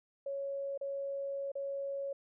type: tone with dropouts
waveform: sine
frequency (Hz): 554.4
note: C#5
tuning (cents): 0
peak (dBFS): -35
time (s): 0.26-2.13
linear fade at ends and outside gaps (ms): 5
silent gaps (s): 0.777-0.811 / 1.518-1.553
effects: none